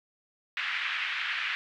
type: band-pass noise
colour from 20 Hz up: pink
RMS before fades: -32 dBFS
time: 0.57-1.55 s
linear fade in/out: 0 ms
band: 1600 to 2900 Hz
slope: 24 dB/octave
effects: none